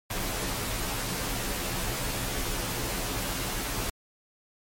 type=noise with comb filter; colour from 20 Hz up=pink; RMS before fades=-31 dBFS; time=0.1-3.9 s; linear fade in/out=5 ms; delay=13 ms; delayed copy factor=-0.9; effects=MP3 64 kbps